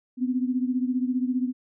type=beating tone pair; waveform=sine; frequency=249.3 / 264.3 Hz; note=B3 / C4; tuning=+16 / +18 cents; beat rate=15 Hz; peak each=-24 / -28 dBFS; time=0.17-1.53 s; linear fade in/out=50 ms; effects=none